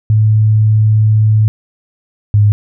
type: tone pair in turn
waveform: sine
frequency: 108.1 / 103.95 Hz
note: A2 / G#2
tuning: -30 / +2 cents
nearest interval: minor second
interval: 68 cents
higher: first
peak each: -6 / -5 dBFS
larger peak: second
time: 0.1-1.48 / 2.34-2.52 s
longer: first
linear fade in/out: 0 ms
effects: none